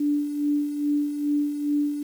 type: tone with tremolo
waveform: sine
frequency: 292.2 Hz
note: D4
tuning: 9 cents flat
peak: -19 dBFS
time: 0-2.03 s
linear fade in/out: 5 ms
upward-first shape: sine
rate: 2.4 Hz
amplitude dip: 60%
effects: 8-bit